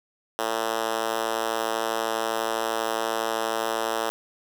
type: tone with high-pass filter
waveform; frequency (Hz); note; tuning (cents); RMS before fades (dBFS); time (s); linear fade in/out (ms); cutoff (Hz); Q
5% pulse; 112.4; A2; +37; -27; 0.39-4.1; 0; 440; 1.2
effects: none

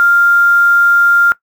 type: tone with quantisation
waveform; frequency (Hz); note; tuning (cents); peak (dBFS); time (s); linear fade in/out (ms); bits
sine; 1397; F6; 0; -6; 0-1.32; 0; 5
effects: noise-tail reverb RT60 0.1 s tail -19 dB re dry

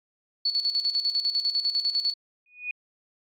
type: tone with tremolo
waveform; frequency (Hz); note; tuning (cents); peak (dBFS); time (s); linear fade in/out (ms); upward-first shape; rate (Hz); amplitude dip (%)
sine; 4435; C#8; 0; -21; 0.45-2.14; 5; square; 10; 65
type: tone with exponential growth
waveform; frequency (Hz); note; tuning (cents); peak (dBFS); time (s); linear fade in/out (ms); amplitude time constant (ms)
sine; 2475; D#7; -10; -25; 2.46-2.71; 2; 54
effects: AAC 64 kbps

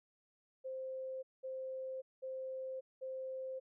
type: tone bursts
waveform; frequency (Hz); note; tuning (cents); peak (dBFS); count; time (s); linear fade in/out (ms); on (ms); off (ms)
sine; 523.3; C5; 0; -40; 4; 0.64-3.6; 20; 590; 200
effects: none

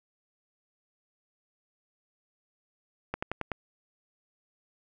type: slowing click train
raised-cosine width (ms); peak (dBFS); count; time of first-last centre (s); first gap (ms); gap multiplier
0.5; -16; 5; 3.14-3.517; 85; 1.07
effects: none

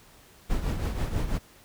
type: noise with tremolo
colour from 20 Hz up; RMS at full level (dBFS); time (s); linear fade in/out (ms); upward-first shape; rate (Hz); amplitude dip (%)
brown; -25; 0.49-1.39; 20; triangle; 6.1; 65
effects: pink hiss -55 dBFS RMS until 1.64 s

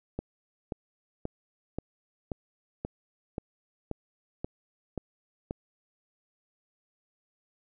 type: click train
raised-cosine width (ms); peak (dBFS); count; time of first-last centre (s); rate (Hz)
2; -19; 11; 0.19-5.509; 1.88
effects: none

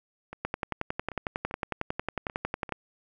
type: two click trains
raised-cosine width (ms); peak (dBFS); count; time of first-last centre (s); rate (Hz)
0.5; -24 / -14; 7 / 26; 0.33-2.692 / 0.45-2.723; 2.54 / 11
effects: none

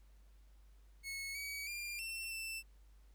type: tone with pitch steps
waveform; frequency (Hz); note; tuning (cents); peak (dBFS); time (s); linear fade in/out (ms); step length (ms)
sawtooth; 2193 / 2266 / 2395 / 2697 / 2667; C#7 / C#7 / D7 / E7 / E7; -19 / +37 / +33 / +39 / +20; -38; 1.03-2.63; 50; 320
effects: added 50 Hz sine -59 dBFS peak until 3.14 s + pink hiss -75 dBFS RMS until 3.14 s

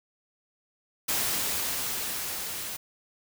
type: noise with level ramp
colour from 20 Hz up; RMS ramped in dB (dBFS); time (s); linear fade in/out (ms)
white; -27 to -36; 1.08-2.77; 10
effects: none

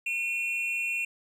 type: tone pair together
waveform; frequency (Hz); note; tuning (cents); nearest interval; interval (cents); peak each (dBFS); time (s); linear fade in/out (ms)
triangle; 2440 / 2715; D#7 / F7; -34 / -50; major second; 184; -30 / -28; 0.06-1.05; 5
effects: none

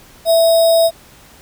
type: tone with sample-and-hold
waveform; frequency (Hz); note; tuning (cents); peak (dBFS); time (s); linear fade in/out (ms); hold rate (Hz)
sine; 661; E5; +5; -8; 0.25-0.91; 50; 4410
effects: pink hiss -44 dBFS RMS until 1.41 s

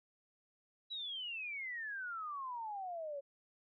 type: exponential sweep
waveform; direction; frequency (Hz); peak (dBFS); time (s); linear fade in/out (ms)
sine; down; 3951 to 548; -40; 0.9-3.21; 20
effects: none

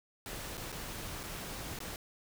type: noise with dropouts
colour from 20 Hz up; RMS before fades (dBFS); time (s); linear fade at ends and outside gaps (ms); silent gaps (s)
pink; -42; 0.26-1.96; 1; 0.572-0.577 / 0.72-0.725 / 1.232-1.236 / 1.789-1.803
effects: none

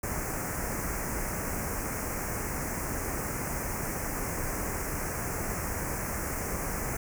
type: band-stop noise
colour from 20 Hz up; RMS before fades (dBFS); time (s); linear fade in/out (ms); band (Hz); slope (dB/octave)
pink; -33; 0.03-6.97; 5; 2300 to 5700; 48
effects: none

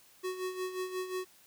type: tone with tremolo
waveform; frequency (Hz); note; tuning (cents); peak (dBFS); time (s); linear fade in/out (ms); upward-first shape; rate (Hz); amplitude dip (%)
square; 370; F#4; 0; -33; 0.23-1.25; 20; sine; 5.6; 65
effects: white hiss -61 dBFS RMS until 1.46 s

